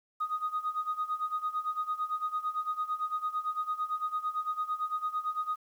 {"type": "tone with tremolo", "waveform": "sine", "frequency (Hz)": 1244.5, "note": "D#6", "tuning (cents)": 0, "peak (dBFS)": -26, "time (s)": [0.2, 5.56], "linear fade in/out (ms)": 10, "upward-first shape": "sine", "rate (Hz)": 8.9, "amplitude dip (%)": 85, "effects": ["tanh soft clip ceiling -24 dBFS", "10-bit"]}